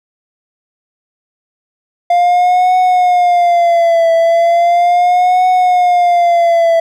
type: tone with vibrato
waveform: triangle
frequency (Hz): 698.5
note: F5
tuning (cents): 0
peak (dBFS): -5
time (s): 2.1-6.8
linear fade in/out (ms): 5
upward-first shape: triangle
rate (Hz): 0.37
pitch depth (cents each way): 96
effects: none